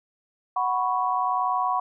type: chord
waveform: sine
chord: F# suspended fourth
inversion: none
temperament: equal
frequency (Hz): 740 / 987.8 / 1108.7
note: F#5 / B5 / C#6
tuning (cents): 0 / 0 / 0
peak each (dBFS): -26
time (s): 0.56-1.8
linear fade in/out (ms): 5
effects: none